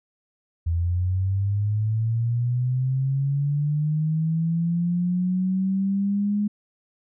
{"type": "linear sweep", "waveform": "sine", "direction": "up", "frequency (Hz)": [82.41, 208.4], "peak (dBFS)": -20, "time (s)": [0.66, 6.48], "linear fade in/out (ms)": 10, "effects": []}